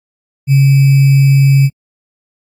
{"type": "tone with sample-and-hold", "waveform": "sine", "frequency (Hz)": 137.2, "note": "C#3", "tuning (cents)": -17, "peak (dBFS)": -4, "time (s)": [0.47, 1.7], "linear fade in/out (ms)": 50, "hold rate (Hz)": 2450, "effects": ["AAC 64 kbps"]}